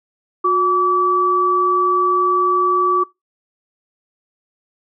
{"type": "tone pair together", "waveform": "sine", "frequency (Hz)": [362.5, 1150.9], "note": ["F#4", "D6"], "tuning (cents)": [-35, -35], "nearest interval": "octave + minor sixth", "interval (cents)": 2000, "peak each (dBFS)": [-19, -13], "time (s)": [0.44, 3.04], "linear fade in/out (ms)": 10, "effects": ["noise-tail reverb RT60 0.2 s tail -23 dB re dry"]}